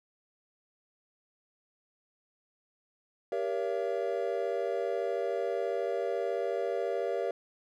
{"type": "chord", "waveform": "triangle", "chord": "G diminished seventh", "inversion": "none", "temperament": "just", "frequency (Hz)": [392, 470.4, 564.5, 677.4], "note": ["G4", "Bb4", "Db5", "Fb5"], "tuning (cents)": [0, 16, 31, 47], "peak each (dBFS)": [-33, -32, -33, -34], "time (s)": [3.32, 7.31], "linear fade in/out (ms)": 2, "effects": []}